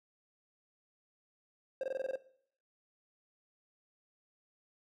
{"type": "tone bursts", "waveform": "triangle", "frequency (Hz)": 533, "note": "C5", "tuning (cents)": 32, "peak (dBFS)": -30, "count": 8, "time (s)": [1.81, 2.157], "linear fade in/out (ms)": 2, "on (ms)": 25, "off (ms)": 21, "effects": ["noise-tail reverb RT60 0.6 s tail -18 dB re dry"]}